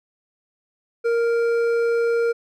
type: tone with hard clipping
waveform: triangle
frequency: 466.2 Hz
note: A#4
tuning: in tune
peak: -19 dBFS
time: 1.04-2.33 s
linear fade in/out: 20 ms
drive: 11 dB
effects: none